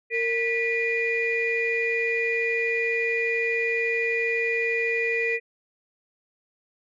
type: tone cluster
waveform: sine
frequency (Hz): 461.1 / 1964 / 2431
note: A#4 / B6 / D#7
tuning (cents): -19 / -10 / -41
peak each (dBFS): -26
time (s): 0.1-5.4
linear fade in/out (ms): 50
effects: tanh soft clip ceiling -14 dBFS